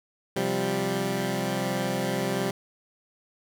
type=chord; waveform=15% pulse; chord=C suspended fourth; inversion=none; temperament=equal; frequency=130.81 / 174.61 / 196 Hz; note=C3 / F3 / G3; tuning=0 / 0 / 0 cents; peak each=-25 / -25 / -22 dBFS; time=0.36-2.51 s; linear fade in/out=5 ms; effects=none